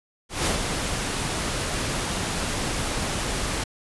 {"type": "noise with ADSR envelope", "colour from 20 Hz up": "pink", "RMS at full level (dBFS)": -22, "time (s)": [0.29, 3.64], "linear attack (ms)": 170, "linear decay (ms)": 120, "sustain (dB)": -5, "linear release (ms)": 7, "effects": ["resampled to 24000 Hz"]}